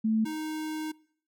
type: tone pair in turn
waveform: sine / square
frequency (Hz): 220 / 311.1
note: A3 / D#4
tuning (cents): 0 / 0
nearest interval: tritone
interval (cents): 600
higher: second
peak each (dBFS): -23 / -33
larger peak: first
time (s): 0.04-0.25 / 0.25-0.92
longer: second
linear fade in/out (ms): 10
effects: noise-tail reverb RT60 0.6 s tail -23 dB re dry